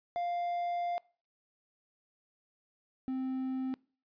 triangle tone pair in turn, 698.5 / 261 Hz, F5 / C4, 0 / -4 cents, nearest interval octave + perfect fourth, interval 1704 cents, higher first, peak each -29 / -30 dBFS, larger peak first, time 0.16-0.98 / 3.08-3.74 s, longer first, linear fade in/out 0 ms, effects noise-tail reverb RT60 0.4 s tail -24 dB re dry + resampled to 11025 Hz

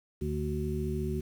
harmonic tone, 74.2 Hz, D2, 18 cents sharp, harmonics 1 / 2 / 3 / 5, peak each -34 / -35 / -36 / -35 dBFS, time 0.21-1.21 s, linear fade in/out 10 ms, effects 9-bit

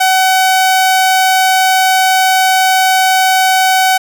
sawtooth tone, 754 Hz, F#5, 32 cents sharp, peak -4 dBFS, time 0-3.98 s, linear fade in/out 10 ms, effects none

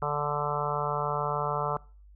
harmonic tone, 146.83 Hz, D3, in tune, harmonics 1 / 3 / 4 / 5 / 6 / 7 / 8 / 9, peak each -35 / -35 / -35 / -35 / -35 / -35 / -35 / -35 dBFS, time 0.02-1.77 s, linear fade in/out 2 ms, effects noise-tail reverb RT60 0.4 s tail -23 dB re dry + added 50 Hz sine -50 dBFS peak until 2.15 s

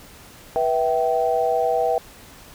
sine tone cluster, 487.2 / 655 / 775 Hz, B4 / E5 / G5, -24 / -11 / -20 cents, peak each -22 dBFS, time 0.56-1.98 s, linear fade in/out 0 ms, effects pink hiss -45 dBFS RMS until 2.54 s

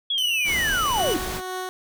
sine linear sweep, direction down, 3393 to 273 Hz, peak -21 dBFS, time 0.1-1.17 s, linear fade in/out 5 ms
sawtooth tone, 2960 Hz, F#7, in tune, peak -24 dBFS, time 0.18-1.14 s, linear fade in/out 0 ms
pink noise, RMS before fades -31 dBFS, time 0.44-1.42 s, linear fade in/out 50 ms
15% pulse tone with tremolo, 370 Hz, F#4, in tune, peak -21 dBFS, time 0.98-1.69 s, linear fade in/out 0 ms, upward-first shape triangle, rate 2.1 Hz, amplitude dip 50%
effects none

